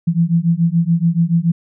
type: beating tone pair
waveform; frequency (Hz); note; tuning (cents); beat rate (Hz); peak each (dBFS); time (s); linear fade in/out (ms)
sine; 164.81 / 171.81; E3 / F3; 0 / -28; 7; -15; 0.07-1.52; 10
effects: none